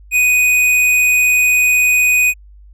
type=tone with tanh clipping; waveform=sine; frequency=2489 Hz; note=D#7; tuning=in tune; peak=-11 dBFS; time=0.11-2.34 s; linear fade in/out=50 ms; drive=15 dB; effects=added 50 Hz sine -38 dBFS peak until 2.73 s